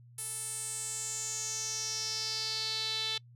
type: tone with band-pass filter sweep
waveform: sawtooth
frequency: 440 Hz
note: A4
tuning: in tune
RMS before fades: -36 dBFS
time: 0.18-3.18 s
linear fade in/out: 5 ms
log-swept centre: 10000 to 3700 Hz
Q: 5.4
effects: noise-tail reverb RT60 0.1 s tail -26 dB re dry + added 120 Hz sine -53 dBFS peak until 3.35 s